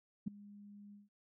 sine tone with ADSR envelope, 204.2 Hz, G#3, 29 cents flat, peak -31 dBFS, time 0.26-1.09 s, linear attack 16 ms, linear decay 7 ms, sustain -21 dB, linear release 160 ms, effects none

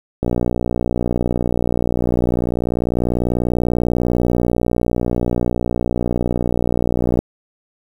click train, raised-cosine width 2 ms, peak -5 dBFS, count 420, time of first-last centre 0.23-7.19 s, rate 60.2 Hz, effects 7-bit

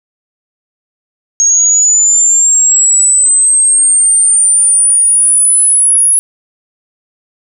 sine linear sweep, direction up, 6530 to 10548 Hz, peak -5 dBFS, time 1.4-6.19 s, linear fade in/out 0 ms, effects none

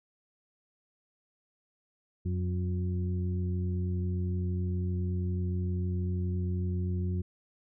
harmonic tone with a mistuned harmonic, 89.6 Hz, F2, 45 cents sharp, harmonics 1 / 2 / 3 / 4, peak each -29 / -35 / -50 / -42 dBFS, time 2.25-7.22 s, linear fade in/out 10 ms, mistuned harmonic 2, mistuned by +29 cents, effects none

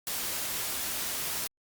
white noise, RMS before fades -33 dBFS, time 0.07-1.47 s, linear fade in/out 0 ms, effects Opus 48 kbps

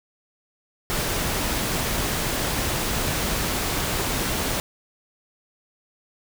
pink noise, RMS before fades -25 dBFS, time 0.9-4.6 s, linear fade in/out 0 ms, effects none

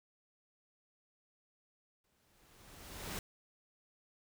pink noise with exponential growth, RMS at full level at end -40 dBFS, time 2.04-3.19 s, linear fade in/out 2 ms, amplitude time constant 250 ms, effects none

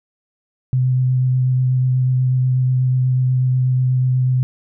sine tone with vibrato, 128 Hz, C3, 38 cents flat, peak -13 dBFS, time 0.73-4.43 s, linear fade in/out 0 ms, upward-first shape sine, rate 8.2 Hz, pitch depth 12 cents each way, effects none

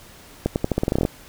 accelerating click train, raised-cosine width 2 ms, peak -6 dBFS, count 13, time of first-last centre 0.46-1.051 s, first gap 99 ms, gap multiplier 0.86, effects pink hiss -46 dBFS RMS until 1.28 s

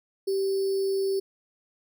sine tone with sample-and-hold, 389 Hz, G4, 13 cents flat, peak -23 dBFS, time 0.27-1.2 s, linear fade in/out 10 ms, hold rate 4900 Hz, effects none

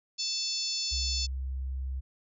harmonic tone, 880 Hz, A5, in tune, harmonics 3 / 4 / 5 / 6 / 7 / 8, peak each -45 / -40 / -33 / -34 / -40 / -40 dBFS, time 0.18-1.27 s, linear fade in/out 20 ms
sine tone, 65.7 Hz, C2, 8 cents sharp, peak -31 dBFS, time 0.91-2.01 s, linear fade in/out 20 ms
effects none

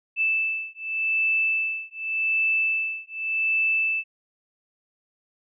sine beating tone pair, 2637 / 2637.86 Hz, E7 / E7, 0 / +1 cents, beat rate 0.86 Hz, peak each -25 / -25 dBFS, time 0.16-4.04 s, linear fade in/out 50 ms, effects none

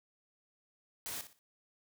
white noise with echo, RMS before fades -41 dBFS, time 1.06-1.21 s, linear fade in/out 0 ms, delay 60 ms, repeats 3, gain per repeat -11 dB, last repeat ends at 1.39 s, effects none

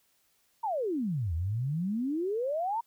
sine exponential two-way sweep, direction down then up, 957 to 77.78 to 957 Hz, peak -28 dBFS, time 0.63-2.81 s, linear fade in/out 10 ms, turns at 1.34 s, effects white hiss -70 dBFS RMS until 2.86 s

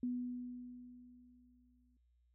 sine tone with exponential decay, 246.9 Hz, B3, in tune, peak -34 dBFS, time 0.03-1.97 s, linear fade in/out 2 ms, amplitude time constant 420 ms, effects added 60 Hz sine -70 dBFS peak until 2.34 s

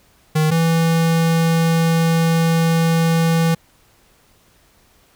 square tone pair in turn, 155.56 / 164.81 Hz, D#3 / E3, 0 / 0 cents, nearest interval minor second, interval 100 cents, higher second, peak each -14 dBFS, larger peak neither, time 0.35-0.51 / 0.51-3.55 s, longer second, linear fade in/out 10 ms, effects pink hiss -55 dBFS RMS until 5.15 s

